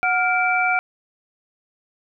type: tone cluster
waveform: sine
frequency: 736 / 1405 / 2325 Hz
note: F#5 / F6 / D7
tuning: -9 / +10 / -18 cents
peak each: -21 dBFS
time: 0.03-0.79 s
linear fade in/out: 0 ms
effects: none